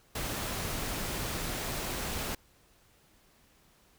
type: noise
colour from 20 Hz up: pink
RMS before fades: -35 dBFS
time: 0.15-2.35 s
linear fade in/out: 5 ms
effects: pink hiss -64 dBFS RMS until 3.98 s

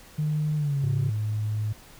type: tone with pitch glide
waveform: sine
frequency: 152 to 138.58 Hz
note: D#3 to C#3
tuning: -40 to 0 cents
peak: -22 dBFS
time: 0.18-1.1 s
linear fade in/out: 10 ms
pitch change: -160 cents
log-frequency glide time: 0.56-0.78 s
type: tone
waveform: sine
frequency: 106.9 Hz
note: A2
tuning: 49 cents flat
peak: -24 dBFS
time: 0.83-1.73 s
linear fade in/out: 10 ms
effects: tanh soft clip ceiling -18 dBFS + pink hiss -50 dBFS RMS until 1.99 s

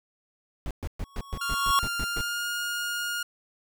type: noise bursts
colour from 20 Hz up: brown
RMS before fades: -31 dBFS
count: 10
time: 0.66-2.21 s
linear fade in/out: 0 ms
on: 47 ms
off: 120 ms
type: tone with exponential growth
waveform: square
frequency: 1108.7 Hz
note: C#6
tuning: in tune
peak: -19 dBFS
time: 1-1.79 s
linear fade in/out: 0 ms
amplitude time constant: 170 ms
type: tone with pitch glide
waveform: sawtooth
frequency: 1396.9 to 1424.6 Hz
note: F6 to F6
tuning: 0 to +34 cents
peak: -25 dBFS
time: 1.41-3.23 s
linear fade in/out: 5 ms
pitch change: +34 cents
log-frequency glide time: 2.04-2.48 s
effects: none

